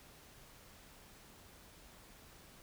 silence, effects pink hiss -59 dBFS RMS until 2.62 s

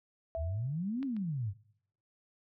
sine tone with exponential decay, 659.3 Hz, E5, in tune, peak -32 dBFS, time 0.35-0.76 s, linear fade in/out 0 ms, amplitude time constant 87 ms
sine exponential two-way sweep, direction up then down, 68.6 to 283.1 to 92.6 Hz, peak -32 dBFS, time 0.36-1.54 s, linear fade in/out 50 ms, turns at 1.04 s
clicks, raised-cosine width 0.3 ms, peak -32 / -39 dBFS, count 2, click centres 1.029 / 1.166 s
effects noise-tail reverb RT60 0.7 s tail -22 dB re dry

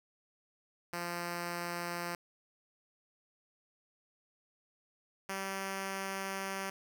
5% pulse tone pair in turn, 173.3 / 193.68 Hz, F3 / G3, -13 / -21 cents, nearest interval major second, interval 192 cents, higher second, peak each -25 dBFS, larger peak neither, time 0.93-2.15 / 5.29-6.7 s, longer second, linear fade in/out 2 ms, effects none

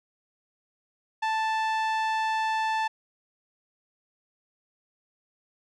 sawtooth tone with low-pass filter, 880 Hz, A5, in tune, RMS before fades -27 dBFS, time 1.22-2.88 s, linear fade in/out 10 ms, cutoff 3700 Hz, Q 0.51, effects none

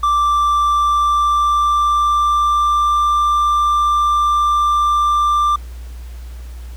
triangle tone with pitch glide, 1174.7 to 1184.2 Hz, D6 to D6, 0 to +14 cents, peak -10 dBFS, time 0.03-5.56 s, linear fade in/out 5 ms, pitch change +14 cents, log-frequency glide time 0.65-3.04 s, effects added 60 Hz sine -28 dBFS peak until 6.76 s + pink hiss -46 dBFS RMS until 6.76 s

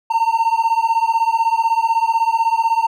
triangle beating tone pair, 902 / 918 Hz, A5 / A#5, +43 / -27 cents, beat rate 16 Hz, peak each -15 dBFS, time 0.1-2.87 s, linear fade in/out 10 ms, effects none

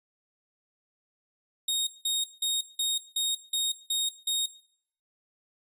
sawtooth tone bursts, 3729 Hz, A#7, in tune, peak -22 dBFS, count 8, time 1.68-4.46 s, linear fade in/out 5 ms, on 190 ms, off 180 ms, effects noise-tail reverb RT60 0.6 s tail -18 dB re dry + resampled to 32000 Hz

